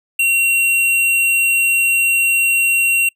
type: tone with hard clipping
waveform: sine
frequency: 2743 Hz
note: F7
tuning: 32 cents flat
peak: -13 dBFS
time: 0.19-3.09 s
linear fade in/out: 5 ms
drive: 14 dB
effects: noise-tail reverb RT60 0.1 s tail -25 dB re dry